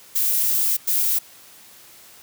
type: noise bursts at uneven times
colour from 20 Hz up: violet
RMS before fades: -20 dBFS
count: 2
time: 0.15-0.77 / 0.87-1.19 s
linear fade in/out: 10 ms
effects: white hiss -47 dBFS RMS until 2.22 s + high-pass 60 Hz 12 dB/octave